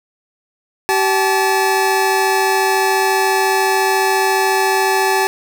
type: tone pair together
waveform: 25% pulse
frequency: 384.9 / 864 Hz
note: G4 / A5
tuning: -32 / -32 cents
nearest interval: octave + major second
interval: 1400 cents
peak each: -12 dBFS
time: 0.89-5.27 s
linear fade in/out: 0 ms
effects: none